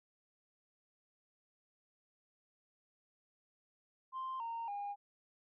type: tone with pitch steps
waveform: sine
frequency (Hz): 1046.5 / 921.6 / 811.6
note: C6 / A#5 / G#5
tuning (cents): 0 / -20 / -40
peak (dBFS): -37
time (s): 4.12-4.96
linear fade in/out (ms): 50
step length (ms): 280
effects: tanh soft clip ceiling -36 dBFS